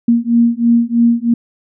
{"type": "beating tone pair", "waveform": "sine", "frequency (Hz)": [233.1, 236.2], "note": ["A#3", "A#3"], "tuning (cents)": [0, 23], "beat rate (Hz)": 3.1, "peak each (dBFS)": -12, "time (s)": [0.08, 1.34], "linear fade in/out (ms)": 5, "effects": []}